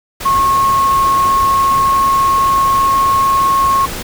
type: tone in noise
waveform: sine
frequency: 1089 Hz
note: C#6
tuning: 31 cents flat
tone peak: -9 dBFS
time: 0.25-3.86 s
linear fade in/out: 10 ms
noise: pink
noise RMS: -24 dBFS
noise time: 0.2-4.03 s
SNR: +12 dB
effects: none